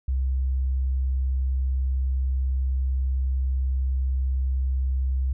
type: tone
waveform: sine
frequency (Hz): 65.41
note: C2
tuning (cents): 0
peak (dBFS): -21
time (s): 0.08-5.33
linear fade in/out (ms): 5
effects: none